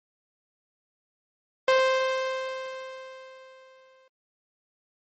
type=tone with exponential decay; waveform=sawtooth; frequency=523.3 Hz; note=C5; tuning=in tune; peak=-13 dBFS; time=1.68-4.08 s; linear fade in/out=2 ms; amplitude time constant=520 ms; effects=low-pass 4000 Hz 12 dB/octave + MP3 32 kbps